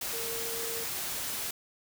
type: tone in noise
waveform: sine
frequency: 460 Hz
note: A#4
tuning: 23 cents flat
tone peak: -39 dBFS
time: 0.13-0.84 s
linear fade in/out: 5 ms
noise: white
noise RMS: -35 dBFS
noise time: 0.01-1.51 s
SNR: -7 dB
effects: none